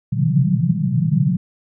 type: band-pass noise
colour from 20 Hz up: white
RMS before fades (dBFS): -17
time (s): 0.12-1.37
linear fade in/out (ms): 5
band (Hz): 120 to 190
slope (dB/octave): 96
effects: none